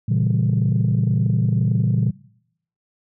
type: chord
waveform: sine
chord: A# diminished seventh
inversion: none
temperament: equal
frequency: 116.54 / 138.59 / 164.81 / 196 Hz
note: A#2 / C#3 / E3 / G3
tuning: 0 / 0 / 0 / 0 cents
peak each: -18 / -21 / -22 / -24 dBFS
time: 0.08-2.11 s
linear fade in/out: 10 ms
effects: noise-tail reverb RT60 0.7 s tail -20 dB re dry + tanh soft clip ceiling -10 dBFS